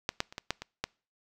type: clicks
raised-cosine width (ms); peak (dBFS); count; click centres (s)
0.2; -11 / -10 / -28 / -19 / -11 / -21 / -13; 7; 0.091 / 0.204 / 0.325 / 0.381 / 0.506 / 0.62 / 0.84
effects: noise-tail reverb RT60 0.4 s tail -26 dB re dry